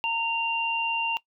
sine tone pair together, 917 / 2778 Hz, A#5 / F7, -29 / -10 cents, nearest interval octave + perfect fifth, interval 1919 cents, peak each -28 / -25 dBFS, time 0.04-1.17 s, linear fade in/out 0 ms, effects noise-tail reverb RT60 0.1 s tail -20 dB re dry

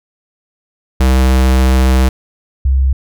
square / sine tone pair in turn, 64.8 / 66.39 Hz, C2 / C2, -16 / +26 cents, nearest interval unison, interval 42 cents, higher second, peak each -8 / -8 dBFS, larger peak neither, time 1-2.09 / 2.65-2.93 s, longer first, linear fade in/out 5 ms, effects none

